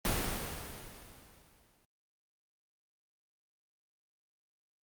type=noise with exponential decay; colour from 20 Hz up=pink; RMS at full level=-30 dBFS; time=0.05-1.85 s; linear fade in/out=0 ms; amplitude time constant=390 ms; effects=Opus 32 kbps